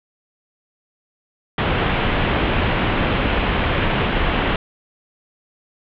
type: low-pass noise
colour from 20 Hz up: pink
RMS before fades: -19 dBFS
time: 1.58-4.56 s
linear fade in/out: 2 ms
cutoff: 3300 Hz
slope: 48 dB/octave
effects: none